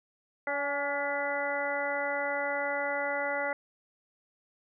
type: harmonic tone with a mistuned harmonic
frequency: 285.1 Hz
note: C#4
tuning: 49 cents sharp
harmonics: 1 / 2 / 3 / 4 / 5 / 6 / 7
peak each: -44 / -33 / -36 / -43 / -36 / -43 / -34 dBFS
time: 0.47-3.53 s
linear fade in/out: 2 ms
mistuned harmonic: 3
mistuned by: -24 cents
effects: none